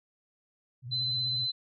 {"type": "tone with vibrato", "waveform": "sine", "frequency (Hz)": 123.7, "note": "B2", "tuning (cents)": 3, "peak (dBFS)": -37, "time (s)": [0.82, 1.48], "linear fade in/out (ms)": 50, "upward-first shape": "sine", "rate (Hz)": 16, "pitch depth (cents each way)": 100}
{"type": "tone", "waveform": "sine", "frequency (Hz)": 4044, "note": "B7", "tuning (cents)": 40, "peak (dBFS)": -28, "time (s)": [0.91, 1.52], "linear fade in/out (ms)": 20}
{"effects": []}